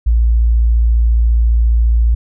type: tone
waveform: sine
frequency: 57.3 Hz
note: A#1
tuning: 29 cents flat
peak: -8 dBFS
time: 0.06-2.15 s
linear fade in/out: 10 ms
effects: none